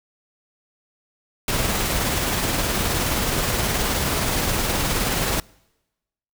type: noise with tremolo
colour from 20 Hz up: pink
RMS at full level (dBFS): -21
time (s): 1.48-5.4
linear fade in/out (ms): 2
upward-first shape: triangle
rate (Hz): 19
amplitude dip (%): 30
effects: noise-tail reverb RT60 1.0 s tail -26 dB re dry